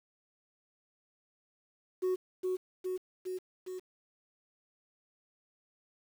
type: tone with echo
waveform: sine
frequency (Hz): 369.4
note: F#4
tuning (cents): -3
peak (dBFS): -25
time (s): 2.02-2.16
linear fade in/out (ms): 20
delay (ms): 410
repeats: 4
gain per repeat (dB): -3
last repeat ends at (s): 3.8
effects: tanh soft clip ceiling -27 dBFS + 9-bit